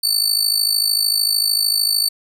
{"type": "tone with amplitude modulation", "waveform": "sawtooth", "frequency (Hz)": 4500, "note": "C#8", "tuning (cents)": 25, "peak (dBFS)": -9, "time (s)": [0.03, 2.09], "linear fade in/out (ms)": 10, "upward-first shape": "sine", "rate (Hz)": 53.3, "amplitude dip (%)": 80, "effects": []}